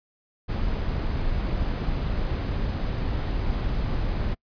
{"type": "noise", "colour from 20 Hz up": "brown", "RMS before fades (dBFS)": -26, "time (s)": [0.48, 4.35], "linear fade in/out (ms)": 20, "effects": ["noise-tail reverb RT60 0.1 s tail -26 dB re dry", "resampled to 11025 Hz"]}